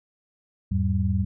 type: tone cluster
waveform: sine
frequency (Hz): 82.5 / 102.7 / 193.1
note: E2 / G#2 / G3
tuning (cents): +2 / -19 / -26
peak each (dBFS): -24 / -25 / -26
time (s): 0.71-1.25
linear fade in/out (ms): 10
effects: none